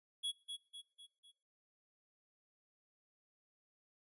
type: tone with echo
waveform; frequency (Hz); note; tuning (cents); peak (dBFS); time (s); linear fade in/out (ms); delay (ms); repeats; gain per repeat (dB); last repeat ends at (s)
square; 3352; G#7; +15; -37; 0.23-0.32; 20; 250; 4; -6; 1.32
effects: noise-tail reverb RT60 0.6 s tail -23 dB re dry + resampled to 24000 Hz